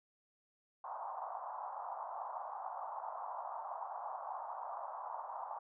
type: band-pass noise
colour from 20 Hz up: pink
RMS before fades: -44 dBFS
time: 0.84-5.59 s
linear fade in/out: 5 ms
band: 700 to 1100 Hz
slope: 48 dB/octave
effects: none